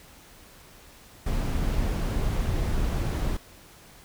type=noise; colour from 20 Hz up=brown; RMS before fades=-26 dBFS; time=1.26-3.37 s; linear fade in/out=5 ms; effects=pink hiss -51 dBFS RMS until 4.04 s